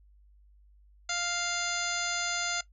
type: harmonic tone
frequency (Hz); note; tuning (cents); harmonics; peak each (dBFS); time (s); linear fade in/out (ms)
698.5; F5; 0; 1 / 2 / 3 / 4 / 5 / 6 / 7 / 9 / 10; -39 / -35 / -37 / -41 / -39 / -39 / -40 / -38 / -38; 1.09-2.61; 5
effects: noise-tail reverb RT60 0.1 s tail -17 dB re dry + added 50 Hz sine -56 dBFS peak until 2.72 s